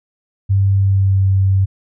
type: tone with pitch glide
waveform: sine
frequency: 98 to 96.32 Hz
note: G2 to G2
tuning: 0 to -30 cents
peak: -10 dBFS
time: 0.49-1.66 s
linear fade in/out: 20 ms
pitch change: -30 cents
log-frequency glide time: 0.75-1.24 s
effects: none